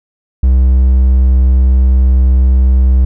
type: tone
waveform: triangle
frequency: 64.2 Hz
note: C2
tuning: 32 cents flat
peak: -3 dBFS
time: 0.43-3.05 s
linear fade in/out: 5 ms
effects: none